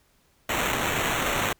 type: noise with sample-and-hold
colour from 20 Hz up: white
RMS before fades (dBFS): -26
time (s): 0.49-1.53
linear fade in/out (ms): 5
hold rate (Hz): 4900
effects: pink hiss -64 dBFS RMS until 1.59 s